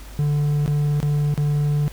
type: tone with dropouts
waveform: triangle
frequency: 146.83 Hz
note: D3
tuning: in tune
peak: -15 dBFS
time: 0.19-1.88 s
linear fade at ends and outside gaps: 0 ms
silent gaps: 0.661-0.678 / 1.002-1.029 / 1.341-1.377 s
effects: added 50 Hz sine -36 dBFS peak until 1.92 s + pink hiss -44 dBFS RMS until 1.92 s